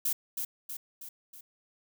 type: noise with echo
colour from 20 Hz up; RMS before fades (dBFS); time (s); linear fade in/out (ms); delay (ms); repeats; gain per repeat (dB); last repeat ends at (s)
violet; -29; 0.05-0.13; 5; 320; 4; -5; 1.41
effects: none